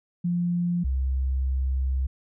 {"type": "tone pair in turn", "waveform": "sine", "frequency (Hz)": [174.61, 65.75], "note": ["F3", "C2"], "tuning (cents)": [0, 9], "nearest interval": "octave + perfect fourth", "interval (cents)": 1691, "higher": "first", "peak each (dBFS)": -22, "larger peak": "neither", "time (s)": [[0.24, 0.84], [0.84, 2.07]], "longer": "second", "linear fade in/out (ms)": 10, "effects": []}